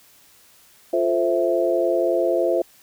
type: chord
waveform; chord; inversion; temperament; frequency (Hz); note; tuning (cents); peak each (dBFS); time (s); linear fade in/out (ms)
sine; F major seventh; none; equal; 349.2 / 440 / 523.3 / 659.3; F4 / A4 / C5 / E5; 0 / 0 / 0 / 0; -22 / -27 / -22 / -22; 0.93-2.62; 5
effects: white hiss -53 dBFS RMS until 2.82 s